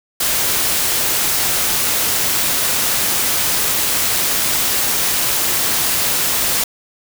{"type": "noise", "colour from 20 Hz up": "white", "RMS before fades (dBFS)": -17, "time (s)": [0.2, 6.64], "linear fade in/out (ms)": 5, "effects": []}